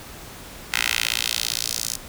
10% pulse tone with high-pass filter sweep, 57.6 Hz, A#1, 20 cents flat, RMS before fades -25 dBFS, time 0.72-1.97 s, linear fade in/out 20 ms, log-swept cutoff 2000 to 6300 Hz, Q 1.5, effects pink hiss -40 dBFS RMS until 2.08 s

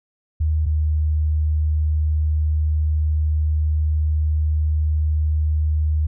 sine tone pair in turn, 77.6 / 76.75 Hz, D#2 / D#2, -4 / -23 cents, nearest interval unison, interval 19 cents, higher first, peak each -16 dBFS, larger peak neither, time 0.4-0.66 / 0.66-6.07 s, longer second, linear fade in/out 10 ms, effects none

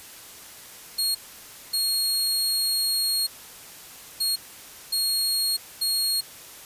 sawtooth tone bursts at uneven times, 4288 Hz, C8, 42 cents sharp, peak -19 dBFS, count 5, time 0.98-1.15 / 1.73-3.27 / 4.2-4.36 / 4.92-5.57 / 5.81-6.21 s, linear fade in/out 10 ms, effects white hiss -44 dBFS RMS until 6.65 s + resampled to 32000 Hz

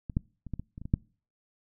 clicks, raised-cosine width 5 ms, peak -23 / -13 / -29 / -21 / -24 / -29 / -29 / -25 / -10 dBFS, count 9, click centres 0.098 / 0.169 / 0.467 / 0.537 / 0.596 / 0.779 / 0.816 / 0.855 / 0.939 s, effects noise-tail reverb RT60 0.4 s tail -26 dB re dry

